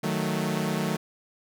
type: chord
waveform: sawtooth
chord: D# diminished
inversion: none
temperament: equal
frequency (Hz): 155.56 / 185 / 220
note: D#3 / F#3 / A3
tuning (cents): 0 / 0 / 0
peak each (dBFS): -26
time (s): 0.03-0.97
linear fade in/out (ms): 10
effects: none